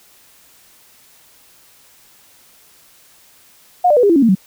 sine tone with pitch steps, 719 / 594.2 / 491.1 / 405.9 / 335.4 / 277.2 / 229.1 / 189.34 Hz, F#5 / D5 / B4 / G#4 / E4 / C#4 / A#3 / F#3, -50 / +20 / -10 / -40 / +30 / 0 / -30 / +40 cents, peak -8 dBFS, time 3.84-4.352 s, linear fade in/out 10 ms, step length 64 ms, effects white hiss -49 dBFS RMS until 4.46 s

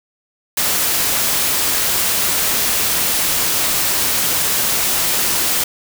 white noise, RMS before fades -17 dBFS, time 0.57-5.64 s, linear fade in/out 5 ms, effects none

